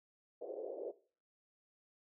white band-pass noise, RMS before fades -44 dBFS, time 0.41-0.92 s, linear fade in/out 10 ms, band 370 to 580 Hz, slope 48 dB/octave, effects noise-tail reverb RT60 0.4 s tail -18 dB re dry

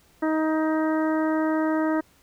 harmonic tone, 314.3 Hz, D#4, 18 cents sharp, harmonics 1 / 2 / 3 / 4 / 5 / 6, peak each -22 / -28 / -32 / -34 / -36 / -38 dBFS, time 0.22-2.01 s, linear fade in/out 10 ms, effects pink hiss -59 dBFS RMS until 2.22 s

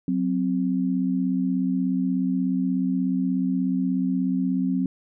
sine tone pair together, 184.98 / 261.6 Hz, F#3 / C4, 0 / 0 cents, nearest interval tritone, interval 600 cents, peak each -24 / -23 dBFS, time 0.08-4.86 s, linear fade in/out 2 ms, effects none

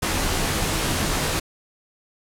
pink noise with comb filter, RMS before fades -23 dBFS, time 0.02-1.4 s, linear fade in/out 10 ms, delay 17 ms, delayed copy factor -0.55, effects low-pass 12000 Hz 12 dB/octave

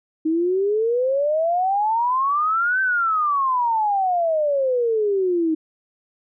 sine exponential two-way sweep, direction up then down, 311.1 to 1558 to 311.1 Hz, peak -17 dBFS, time 0.25-5.55 s, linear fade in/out 10 ms, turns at 2.81 s, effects none

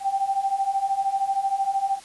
sine beating tone pair, 775 / 788 Hz, G5 / G5, -20 / +9 cents, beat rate 13 Hz, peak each -26 / -23 dBFS, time 0-2 s, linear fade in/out 50 ms, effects white hiss -47 dBFS RMS until 2.04 s + resampled to 24000 Hz

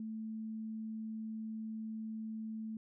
sine tone, 220 Hz, A3, in tune, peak -39 dBFS, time 0-2.77 s, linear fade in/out 2 ms, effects none

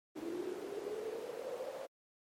brown noise with high-pass filter sweep, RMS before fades -42 dBFS, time 0.15-1.87 s, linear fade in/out 20 ms, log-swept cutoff 330 to 560 Hz, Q 9.9, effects MP3 64 kbps

